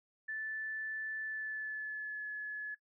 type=tone with pitch glide; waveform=sine; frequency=1753 to 1707 Hz; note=A6 to G#6; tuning=-7 to +47 cents; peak=-37 dBFS; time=0.28-2.75 s; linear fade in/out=10 ms; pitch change=-46 cents; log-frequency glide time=1.23-2.28 s; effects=noise-tail reverb RT60 0.1 s tail -21 dB re dry